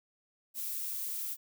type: noise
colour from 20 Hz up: violet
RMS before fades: -37 dBFS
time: 0.54-1.37 s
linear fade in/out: 50 ms
effects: none